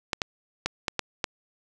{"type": "clicks", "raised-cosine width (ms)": 0.2, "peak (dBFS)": -8, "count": 6, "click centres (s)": [0.132, 0.218, 0.66, 0.882, 0.993, 1.242], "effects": []}